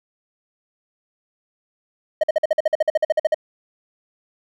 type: tone bursts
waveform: triangle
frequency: 622.3 Hz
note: D#5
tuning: in tune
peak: -11 dBFS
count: 16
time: 2.21-3.345 s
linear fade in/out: 5 ms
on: 25 ms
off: 49 ms
effects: none